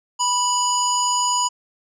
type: tone with low-pass filter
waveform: square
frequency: 984 Hz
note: B5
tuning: 7 cents flat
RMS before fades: -20 dBFS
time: 0.19-1.49 s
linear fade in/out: 20 ms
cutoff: 6700 Hz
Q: 6.1
effects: none